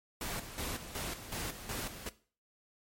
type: noise with tremolo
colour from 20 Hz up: pink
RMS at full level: -38 dBFS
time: 0.21-2.09 s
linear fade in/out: 2 ms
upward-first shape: square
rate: 2.7 Hz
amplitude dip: 65%
effects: noise-tail reverb RT60 0.4 s tail -17 dB re dry + MP3 64 kbps